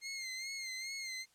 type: tone with vibrato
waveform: 20% pulse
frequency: 2114 Hz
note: C7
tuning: 17 cents sharp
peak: -35 dBFS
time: 0.01-1.26 s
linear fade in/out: 50 ms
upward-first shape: sine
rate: 2.4 Hz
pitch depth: 56 cents each way
effects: white hiss -70 dBFS RMS until 1.34 s + low-pass 10000 Hz 12 dB/octave